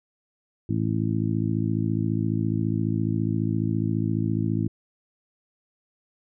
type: harmonic tone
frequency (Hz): 54.6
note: A1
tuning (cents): -13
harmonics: 2 / 3 / 4 / 5 / 6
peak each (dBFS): -26 / -28 / -29 / -30 / -31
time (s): 0.69-4.68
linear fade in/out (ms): 5
effects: none